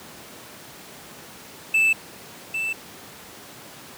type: tone pair in turn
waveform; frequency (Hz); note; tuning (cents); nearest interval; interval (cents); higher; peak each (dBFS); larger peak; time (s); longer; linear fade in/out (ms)
triangle; 2637 / 2652; E7 / E7; 0 / +10; unison; 10; second; -14 / -22; first; 1.74-1.93 / 2.54-2.73; neither; 5
effects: pink hiss -42 dBFS RMS until 3.97 s + high-pass 150 Hz 12 dB/octave